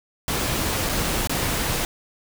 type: noise with dropouts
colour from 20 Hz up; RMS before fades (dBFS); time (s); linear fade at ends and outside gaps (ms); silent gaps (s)
pink; -24; 0.28-1.85; 1; 0.891-0.894 / 1.273-1.295
effects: none